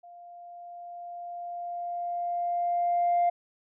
sine tone with level ramp, 698.5 Hz, F5, in tune, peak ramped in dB -46 to -19 dBFS, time 0.03-3.3 s, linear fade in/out 10 ms, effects tanh soft clip ceiling -18 dBFS

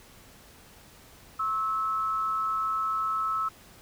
sine tone pair together, 1084.2 / 1304 Hz, C#6 / E6, -39 / -19 cents, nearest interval minor third, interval 320 cents, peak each -35 / -26 dBFS, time 1.39-3.49 s, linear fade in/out 10 ms, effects pink hiss -53 dBFS RMS until 3.81 s

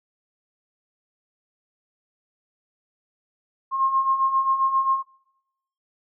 sine beating tone pair, 1064 / 1071.5 Hz, C6 / C6, +29 / +41 cents, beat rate 7.5 Hz, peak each -26 / -19 dBFS, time 3.71-5.03 s, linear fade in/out 50 ms, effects noise-tail reverb RT60 0.9 s tail -25 dB re dry

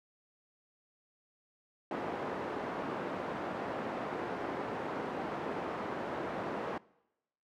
pink band-pass noise, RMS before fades -38 dBFS, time 1.91-6.78 s, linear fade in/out 2 ms, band 270 to 1200 Hz, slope 12 dB/octave, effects noise-tail reverb RT60 0.9 s tail -23 dB re dry

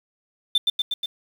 sine tone with echo, 3553 Hz, A7, 16 cents sharp, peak -12 dBFS, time 0.55-0.58 s, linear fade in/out 5 ms, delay 120 ms, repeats 4, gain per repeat -3 dB, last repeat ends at 1.06 s, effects tanh soft clip ceiling -14 dBFS + 7-bit

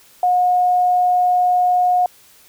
sine tone, 722 Hz, F#5, 43 cents flat, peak -12 dBFS, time 0.23-2.06 s, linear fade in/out 2 ms, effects white hiss -49 dBFS RMS until 2.48 s

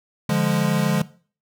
square chord, D diminished, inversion none, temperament equal, 146.83 / 174.61 / 207.7 Hz, D3 / F3 / Ab3, 0 / 0 / 0 cents, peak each -23 dBFS, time 0.29-1.02 s, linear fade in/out 5 ms, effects noise-tail reverb RT60 0.4 s tail -18 dB re dry

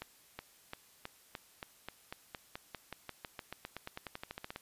accelerating click train, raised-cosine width 0.3 ms, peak -25 dBFS, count 28, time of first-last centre 0.02-4.561 s, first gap 370 ms, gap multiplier 0.93, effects white hiss -63 dBFS RMS until 4.61 s + resampled to 32000 Hz

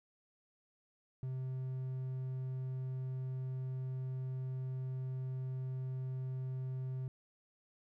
triangle tone, 130 Hz, C3, 11 cents flat, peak -35 dBFS, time 1.23-7.08 s, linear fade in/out 0 ms, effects none

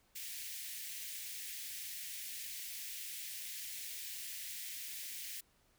white high-pass noise, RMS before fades -45 dBFS, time 0.15-5.41 s, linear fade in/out 10 ms, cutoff 1800 Hz, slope 48 dB/octave, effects pink hiss -72 dBFS RMS until 5.78 s

